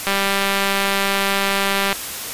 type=click train; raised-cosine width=0.3 ms; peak=-3 dBFS; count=367; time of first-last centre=0.07-1.928 s; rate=197 Hz; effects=white hiss -28 dBFS RMS until 2.33 s + resampled to 32000 Hz